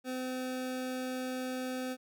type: tone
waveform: 25% pulse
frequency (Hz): 256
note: C4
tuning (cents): -38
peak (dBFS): -31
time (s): 0.04-1.97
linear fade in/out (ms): 50
effects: none